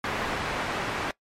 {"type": "low-pass noise", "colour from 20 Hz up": "white", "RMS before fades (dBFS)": -30, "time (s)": [0.04, 1.11], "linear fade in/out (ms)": 2, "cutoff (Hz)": 1700, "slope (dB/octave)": 12, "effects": ["noise-tail reverb RT60 0.1 s tail -20 dB re dry", "MP3 64 kbps"]}